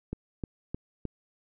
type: click train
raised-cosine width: 3 ms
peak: -20 dBFS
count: 4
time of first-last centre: 0.13-1.053 s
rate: 3.25 Hz
effects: none